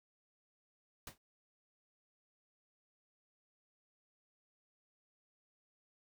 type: noise with exponential decay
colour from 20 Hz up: pink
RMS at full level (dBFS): -43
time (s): 1.07-1.18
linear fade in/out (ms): 2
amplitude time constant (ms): 23
effects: none